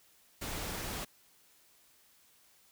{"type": "noise", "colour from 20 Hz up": "pink", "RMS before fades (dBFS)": -39, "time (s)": [0.41, 1.05], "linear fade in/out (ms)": 10, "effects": ["white hiss -65 dBFS RMS until 2.71 s"]}